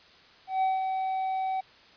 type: tone with ADSR envelope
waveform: triangle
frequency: 760 Hz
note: F#5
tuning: 46 cents sharp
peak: -20 dBFS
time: 0.47-1.61 s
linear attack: 150 ms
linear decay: 180 ms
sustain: -5 dB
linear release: 11 ms
effects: white hiss -55 dBFS RMS until 1.96 s + resampled to 11025 Hz